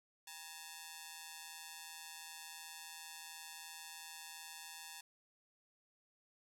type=ring-modulated tone; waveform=5% pulse; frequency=881 Hz; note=A5; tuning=2 cents sharp; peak=-34 dBFS; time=0.27-5.01 s; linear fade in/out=5 ms; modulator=81.4 Hz; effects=none